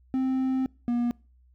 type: tone pair in turn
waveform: triangle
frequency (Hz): 261.6 / 239.7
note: C4 / A#3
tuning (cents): 0 / +48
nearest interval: major second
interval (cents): 152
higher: first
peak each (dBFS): -21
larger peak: neither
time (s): 0.14-0.66 / 0.88-1.11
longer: first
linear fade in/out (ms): 0
effects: noise-tail reverb RT60 0.4 s tail -26 dB re dry + added 62 Hz sine -56 dBFS peak until 1.54 s